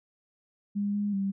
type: tone with pitch steps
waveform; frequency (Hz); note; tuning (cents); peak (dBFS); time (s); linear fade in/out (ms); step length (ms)
sine; 203.1 / 205.2 / 196; G#3 / G#3 / G3; -38 / -21 / 0; -26; 0.75-1.32; 20; 190
effects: none